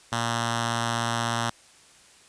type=tone with notch filter; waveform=5% pulse; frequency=116.54 Hz; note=A#2; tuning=in tune; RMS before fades=-27 dBFS; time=0.12-1.5 s; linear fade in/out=5 ms; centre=420 Hz; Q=0.84; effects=white hiss -54 dBFS RMS until 2.28 s + resampled to 22050 Hz